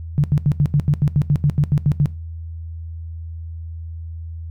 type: tone bursts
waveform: sine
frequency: 145.3 Hz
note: D3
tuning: 18 cents flat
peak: -11 dBFS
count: 14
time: 0.18-2.058 s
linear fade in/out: 0 ms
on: 58 ms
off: 82 ms
effects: noise-tail reverb RT60 0.3 s tail -19 dB re dry + added 82 Hz sine -28 dBFS peak until 4.5 s